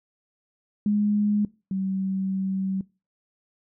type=tone pair in turn; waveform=sine; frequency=207.7 / 191.39 Hz; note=G#3 / G3; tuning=0 / -41 cents; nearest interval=minor second; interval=141 cents; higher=first; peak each=-19 / -24 dBFS; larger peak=first; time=0.86-1.45 / 1.71-2.81 s; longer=second; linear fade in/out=2 ms; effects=noise-tail reverb RT60 0.3 s tail -22 dB re dry